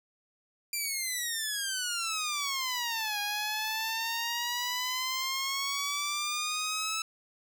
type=exponential two-way sweep; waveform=10% pulse; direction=down then up; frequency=2383 to 819 to 1312 Hz; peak=-22 dBFS; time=0.73-7.02 s; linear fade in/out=2 ms; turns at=3.19 s; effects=none